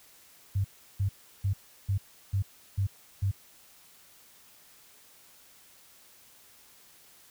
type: tone bursts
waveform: sine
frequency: 98 Hz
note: G2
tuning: in tune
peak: -24 dBFS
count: 7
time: 0.55-3.315 s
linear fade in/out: 10 ms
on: 95 ms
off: 350 ms
effects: white hiss -57 dBFS RMS until 7.3 s

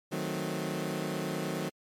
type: chord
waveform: 20% pulse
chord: D# diminished seventh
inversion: none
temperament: equal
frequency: 155.56 / 185 / 220 / 261.6 Hz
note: D#3 / F#3 / A3 / C4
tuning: 0 / 0 / 0 / 0 cents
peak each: -31 / -31 / -35 / -35 dBFS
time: 0.11-1.7 s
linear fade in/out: 20 ms
effects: MP3 64 kbps

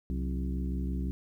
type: harmonic tone with a mistuned harmonic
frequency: 66 Hz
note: C2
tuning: 16 cents sharp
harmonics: 1 / 2 / 3 / 4 / 5 / 6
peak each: -31 / -43 / -36 / -40 / -45 / -50 dBFS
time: 0.1-1.11 s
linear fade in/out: 0 ms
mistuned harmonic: 3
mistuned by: -130 cents
effects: 11-bit

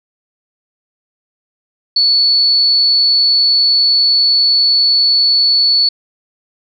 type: tone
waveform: sine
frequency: 4435 Hz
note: C#8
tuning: in tune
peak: -8 dBFS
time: 1.96-5.89 s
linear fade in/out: 5 ms
effects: none

